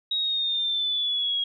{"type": "exponential sweep", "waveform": "sine", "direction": "down", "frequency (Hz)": [3808, 3289], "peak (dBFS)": -23, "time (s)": [0.11, 1.44], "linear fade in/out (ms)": 5, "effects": []}